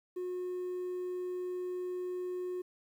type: tone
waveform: triangle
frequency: 362.3 Hz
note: F#4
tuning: 36 cents flat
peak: -32 dBFS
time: 0.16-2.62 s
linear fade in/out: 10 ms
effects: tanh soft clip ceiling -29 dBFS + 11-bit

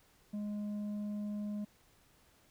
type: tone with tanh clipping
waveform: sine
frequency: 207.7 Hz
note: G#3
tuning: in tune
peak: -37 dBFS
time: 0.33-1.65 s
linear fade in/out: 10 ms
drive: 5 dB
effects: pink hiss -67 dBFS RMS until 2.5 s

